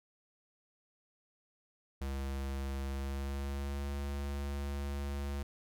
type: tone with pitch glide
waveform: square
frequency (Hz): 68.1 to 70.42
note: C#2 to C#2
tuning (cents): -30 to +28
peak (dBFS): -36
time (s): 2.01-5.43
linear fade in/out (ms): 5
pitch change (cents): +58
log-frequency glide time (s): 2.9-3.91
effects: none